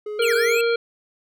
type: tone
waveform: triangle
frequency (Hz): 421.3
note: G#4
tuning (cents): +25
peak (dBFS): -25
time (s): 0.06-0.57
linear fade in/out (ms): 5
type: harmonic tone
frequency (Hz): 466.2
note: A#4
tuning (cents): 0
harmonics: 1 / 3 / 5 / 7 / 9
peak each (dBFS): -18 / -26 / -30 / -35 / -33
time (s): 0.19-0.76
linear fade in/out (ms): 5
type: linear two-way sweep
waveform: square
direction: down then up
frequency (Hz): 3090 to 1394 to 2688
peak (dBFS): -24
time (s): 0.22-0.61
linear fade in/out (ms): 2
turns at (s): 0.34
effects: none